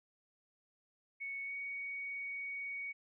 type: tone with pitch glide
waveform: sine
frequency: 2217 to 2239 Hz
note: C#7 to C#7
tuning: 0 to +17 cents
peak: -39 dBFS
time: 1.2-2.93 s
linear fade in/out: 20 ms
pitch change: +17 cents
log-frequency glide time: 1.44-1.53 s
effects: none